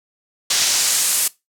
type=noise with band-pass filter sweep; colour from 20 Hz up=pink; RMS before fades=-18 dBFS; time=0.5-1.28 s; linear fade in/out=5 ms; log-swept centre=5200 to 10000 Hz; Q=1.2; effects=noise-tail reverb RT60 0.2 s tail -20 dB re dry